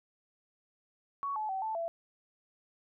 sine tone with pitch steps, 1118 / 860 / 766 / 878 / 670 Hz, C#6 / A5 / G5 / A5 / E5, +14 / -40 / -40 / -4 / +28 cents, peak -32 dBFS, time 1.23-1.88 s, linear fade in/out 0 ms, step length 130 ms, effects none

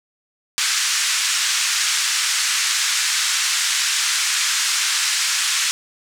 white band-pass noise, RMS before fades -20 dBFS, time 0.58-5.71 s, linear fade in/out 0 ms, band 1300 to 7900 Hz, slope 24 dB/octave, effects none

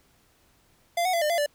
square tone with pitch steps, 689 / 739 / 678 / 602 / 682 / 585 Hz, F5 / F#5 / E5 / D5 / F5 / D5, -24 / -2 / +49 / +43 / -41 / -7 cents, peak -23 dBFS, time 0.97-1.462 s, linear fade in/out 5 ms, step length 82 ms, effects pink hiss -63 dBFS RMS until 1.54 s

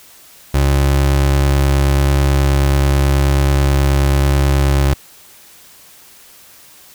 30% pulse tone, 69.3 Hz, C#2, in tune, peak -8 dBFS, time 0.54-4.94 s, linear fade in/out 5 ms, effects white hiss -43 dBFS RMS until 6.94 s

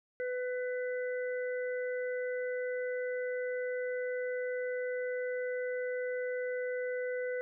harmonic tone, 499.7 Hz, B4, 20 cents sharp, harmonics 1 / 3 / 4, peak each -33 / -43 / -45 dBFS, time 0.2-7.41 s, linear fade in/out 0 ms, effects none

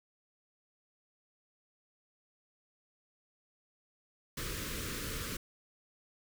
pink band-stop noise, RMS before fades -39 dBFS, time 4.37-5.37 s, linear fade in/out 5 ms, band 540 to 1100 Hz, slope 48 dB/octave, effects none

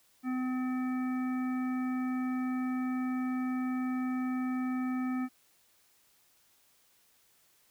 harmonic tone, 255.3 Hz, C4, 42 cents flat, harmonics 1 / 3 / 5 / 7 / 9, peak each -30 / -45 / -44 / -49 / -50 dBFS, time 0.23-5.29 s, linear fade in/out 50 ms, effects white hiss -67 dBFS RMS until 7.7 s

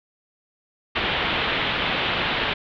white low-pass noise, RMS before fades -24 dBFS, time 0.95-2.54 s, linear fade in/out 10 ms, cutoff 3600 Hz, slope 48 dB/octave, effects none

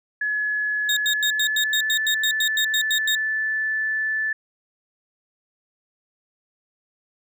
sine tone with pitch glide, 1700 to 1748.8 Hz, G#6 to A6, +40 to -11 cents, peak -21 dBFS, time 0.21-4.33 s, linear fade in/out 5 ms, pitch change +49 cents, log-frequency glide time 0.96-1.97 s
35% pulse tone bursts, 3710 Hz, A#7, 9 cents flat, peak -18 dBFS, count 14, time 0.89-3.151 s, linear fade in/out 2 ms, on 77 ms, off 91 ms
effects none

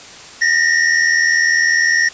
square tone pair together, 1820 / 1900 Hz, A#6 / A#6, -42 / +33 cents, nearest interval minor second, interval 75 cents, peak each -15 dBFS, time 0.41-2.09 s, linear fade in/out 10 ms, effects white hiss -36 dBFS RMS until 2.13 s + resampled to 16000 Hz

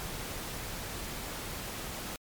pink noise, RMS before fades -39 dBFS, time 0-2.16 s, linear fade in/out 0 ms, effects MP3 96 kbps

